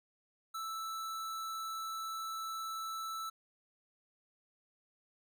square tone, 1318.5 Hz, E6, in tune, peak -39 dBFS, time 0.54-3.3 s, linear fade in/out 10 ms, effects none

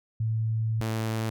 sine / sawtooth tone pair in turn, 111.2 / 111.2 Hz, A2 / A2, +19 / +19 cents, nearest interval unison, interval 0 cents, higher neither, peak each -24 / -23 dBFS, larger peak second, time 0.2-0.81 / 0.81-1.3 s, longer first, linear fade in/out 5 ms, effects none

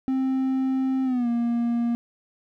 triangle tone with pitch glide, 263.3 to 235.9 Hz, C4 to A#3, +11 to +21 cents, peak -19 dBFS, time 0.08-1.95 s, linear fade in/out 0 ms, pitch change -190 cents, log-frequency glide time 1.04-1.28 s, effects none

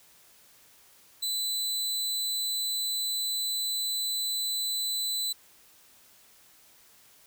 sawtooth tone, 4000 Hz, B7, 21 cents sharp, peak -25 dBFS, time 1.22-5.33 s, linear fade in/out 10 ms, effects white hiss -58 dBFS RMS until 7.26 s

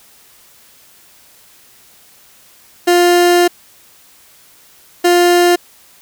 30% pulse tone bursts at uneven times, 351.2 Hz, F4, 10 cents sharp, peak -5 dBFS, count 2, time 2.87-3.48 / 5.04-5.56 s, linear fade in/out 10 ms, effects white hiss -46 dBFS RMS until 6.01 s

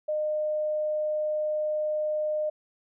sine tone, 610 Hz, D#5, 34 cents flat, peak -25 dBFS, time 0.08-2.5 s, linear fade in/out 10 ms, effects none

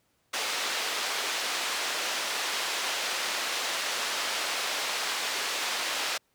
white band-pass noise, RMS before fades -31 dBFS, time 0.33-6.18 s, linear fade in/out 10 ms, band 470 to 4600 Hz, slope 12 dB/octave, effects pink hiss -71 dBFS RMS until 6.34 s + high-pass 80 Hz 12 dB/octave

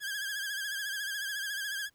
sawtooth tone with vibrato, 1631 Hz, G#6, 32 cents flat, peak -30 dBFS, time 0-1.9 s, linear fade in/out 50 ms, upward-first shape sine, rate 14 Hz, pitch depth 70 cents each way, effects pink hiss -72 dBFS RMS until 1.94 s

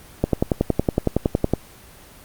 click train, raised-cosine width 2 ms, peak -3 dBFS, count 15, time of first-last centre 0.24-1.536 s, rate 10.8 Hz, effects pink hiss -45 dBFS RMS until 2.24 s + Opus 24 kbps

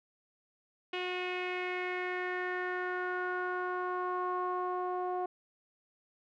sawtooth tone with low-pass filter sweep, 362.9 Hz, F#4, 34 cents flat, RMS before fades -35 dBFS, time 0.93-5.26 s, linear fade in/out 5 ms, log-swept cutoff 2800 to 860 Hz, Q 4.3, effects none

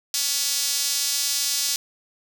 sawtooth tone with high-pass filter, 282.1 Hz, C#4, 30 cents sharp, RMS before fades -24 dBFS, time 0.14-1.76 s, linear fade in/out 2 ms, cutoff 5200 Hz, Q 1.5, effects none

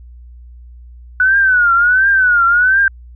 sine tone with vibrato, 1480 Hz, F#6, in tune, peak -8 dBFS, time 1.2-2.88 s, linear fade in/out 2 ms, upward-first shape triangle, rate 1.4 Hz, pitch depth 150 cents each way, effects added 60 Hz sine -34 dBFS peak until 3.15 s

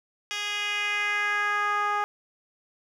10% pulse tone with band-pass filter sweep, 413 Hz, G#4, 10 cents flat, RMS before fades -27 dBFS, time 0.31-2.04 s, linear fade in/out 0 ms, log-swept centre 3800 to 1000 Hz, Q 2.2, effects none

